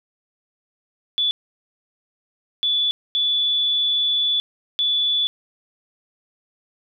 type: tone bursts at uneven times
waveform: sine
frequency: 3454 Hz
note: A7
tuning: 33 cents flat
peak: -17 dBFS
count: 4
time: 1.18-1.31 / 2.63-2.91 / 3.15-4.4 / 4.79-5.27 s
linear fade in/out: 0 ms
effects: none